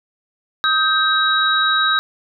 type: tone cluster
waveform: sine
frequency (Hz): 1266 / 1572 / 3835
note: D#6 / G6 / A#7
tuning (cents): +30 / +4 / +48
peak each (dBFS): -18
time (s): 0.64-1.99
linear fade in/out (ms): 0
effects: none